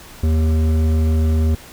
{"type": "tone with hard clipping", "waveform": "sine", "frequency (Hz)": 79, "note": "D#2", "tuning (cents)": 27, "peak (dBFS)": -15, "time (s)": [0.23, 1.55], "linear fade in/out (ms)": 5, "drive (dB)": 11, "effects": ["pink hiss -40 dBFS RMS until 1.72 s"]}